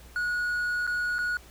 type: tone with dropouts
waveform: triangle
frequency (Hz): 1455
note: F#6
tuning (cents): -29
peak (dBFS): -24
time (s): 0.16-1.37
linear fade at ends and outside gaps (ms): 1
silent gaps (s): 0.867-0.875 / 1.184-1.189
effects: added 60 Hz sine -50 dBFS peak until 1.5 s + pink hiss -53 dBFS RMS until 1.5 s